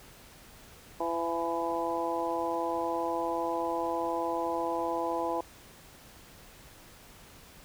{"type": "harmonic tone with a mistuned harmonic", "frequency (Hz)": 168, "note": "E3", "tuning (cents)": 33, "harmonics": [2, 3, 4, 5, 6], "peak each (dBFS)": [-35, -35, -35, -35, -35], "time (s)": [1, 5.41], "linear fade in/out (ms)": 5, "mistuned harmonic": 6, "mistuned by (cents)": -16, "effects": ["pink hiss -53 dBFS RMS until 7.64 s"]}